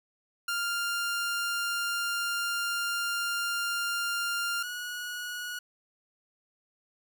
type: tone pair in turn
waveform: sawtooth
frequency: 1398 / 1456.3 Hz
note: F6 / F#6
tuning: +1 / -28 cents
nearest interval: minor second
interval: 71 cents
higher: second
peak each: -25 / -31 dBFS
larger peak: first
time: 0.48-4.63 / 4.63-5.59 s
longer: first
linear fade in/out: 5 ms
effects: none